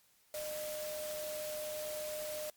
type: tone in noise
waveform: sine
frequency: 608 Hz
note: D#5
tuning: 40 cents flat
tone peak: -39 dBFS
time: 0.34-2.5 s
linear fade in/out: 2 ms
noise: white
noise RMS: -45 dBFS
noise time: 0.34-2.5 s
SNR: +3 dB
effects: white hiss -69 dBFS RMS until 2.56 s + MP3 96 kbps